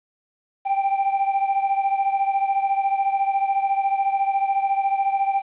triangle beating tone pair, 784 / 798 Hz, G5 / G5, 0 / +31 cents, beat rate 14 Hz, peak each -18 / -23 dBFS, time 0.65-5.42 s, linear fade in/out 20 ms, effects resampled to 8000 Hz + 9-bit

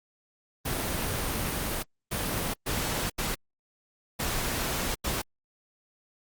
pink noise bursts at uneven times, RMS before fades -30 dBFS, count 6, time 0.65-1.83 / 2.11-2.54 / 2.66-3.1 / 3.18-3.35 / 4.19-4.95 / 5.04-5.22 s, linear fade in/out 10 ms, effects Opus 32 kbps

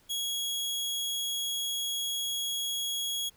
sawtooth tone, 3322 Hz, G#7, in tune, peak -27 dBFS, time 0.09-3.3 s, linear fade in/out 20 ms, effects pink hiss -63 dBFS RMS until 3.36 s

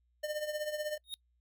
square tone with tremolo, 604 Hz, D5, 48 cents sharp, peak -32 dBFS, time 0.23-0.98 s, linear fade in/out 10 ms, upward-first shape triangle, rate 16 Hz, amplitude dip 75%
square tone with exponential growth, 3729 Hz, A#7, in tune, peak -34 dBFS, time 1.04-1.14 s, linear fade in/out 0 ms, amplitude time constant 21 ms
effects noise-tail reverb RT60 0.1 s tail -26 dB re dry + added 60 Hz sine -70 dBFS peak until 1.4 s

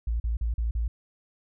sine tone bursts, 56.9 Hz, A#1, 41 cents flat, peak -24 dBFS, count 5, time 0.07-0.88 s, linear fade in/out 5 ms, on 130 ms, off 40 ms, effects none

